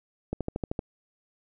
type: click train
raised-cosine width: 2 ms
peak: -16 dBFS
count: 7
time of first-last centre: 0.33-0.792 s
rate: 13 Hz
effects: none